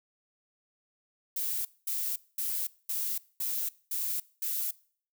violet noise bursts, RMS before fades -32 dBFS, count 7, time 1.36-4.71 s, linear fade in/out 5 ms, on 290 ms, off 220 ms, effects noise-tail reverb RT60 0.5 s tail -22 dB re dry

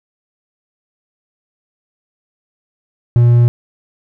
triangle tone, 119.7 Hz, A#2, 46 cents sharp, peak -4 dBFS, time 3.16-3.48 s, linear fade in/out 0 ms, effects none

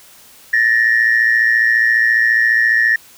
sine tone pair together, 1760 / 1874.6 Hz, A6 / A#6, 0 / +9 cents, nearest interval minor second, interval 109 cents, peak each -12 dBFS, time 0.53-2.96 s, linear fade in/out 5 ms, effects tanh soft clip ceiling -5 dBFS + white hiss -44 dBFS RMS until 3.17 s

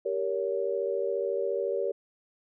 sine chord, G diminished, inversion none, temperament equal with one note detuned, 392 / 466.2 / 563.7 Hz, G4 / Bb4 / Db5, 0 / 0 / +29 cents, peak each -31 dBFS, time 0.05-1.92 s, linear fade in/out 10 ms, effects none

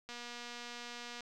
click train, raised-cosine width 0.2 ms, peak -29 dBFS, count 269, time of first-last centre 0.09-1.207 s, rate 240 Hz, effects none

